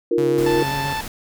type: chord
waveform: sine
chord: Eb suspended second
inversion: none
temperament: just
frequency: 311.1 / 350 / 466.7 Hz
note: Eb4 / F4 / Bb4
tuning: 0 / +4 / +2 cents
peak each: -24 / -19 / -19 dBFS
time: 0.11-0.63 s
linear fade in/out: 5 ms
type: tone with vibrato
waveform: sawtooth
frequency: 138.59 Hz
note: C#3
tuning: in tune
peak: -22 dBFS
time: 0.18-0.93 s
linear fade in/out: 2 ms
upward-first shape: sine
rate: 7.5 Hz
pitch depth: 32 cents each way
type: noise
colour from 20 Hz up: pink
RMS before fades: -32 dBFS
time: 0.38-1.08 s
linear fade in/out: 2 ms
type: harmonic tone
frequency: 880 Hz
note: A5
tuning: in tune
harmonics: 1 / 2 / 3 / 4 / 5 / 6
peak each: -24 / -30 / -34 / -36 / -38 / -40 dBFS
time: 0.46-1.01 s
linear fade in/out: 5 ms
effects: none